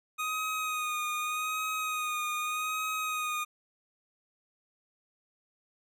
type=tone with vibrato; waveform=25% pulse; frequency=1244.5 Hz; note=D#6; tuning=in tune; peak=-27 dBFS; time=0.18-3.45 s; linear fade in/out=20 ms; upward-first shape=sine; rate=0.83 Hz; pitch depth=30 cents each way; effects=none